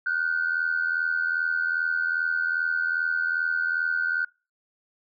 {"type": "tone pair together", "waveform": "sine", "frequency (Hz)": [1443, 1525.5], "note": ["F#6", "G6"], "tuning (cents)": [-44, -48], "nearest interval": "minor second", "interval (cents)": 96, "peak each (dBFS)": -25, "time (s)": [0.06, 4.25], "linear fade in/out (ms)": 5, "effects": ["noise-tail reverb RT60 0.3 s tail -24 dB re dry", "tanh soft clip ceiling -16 dBFS"]}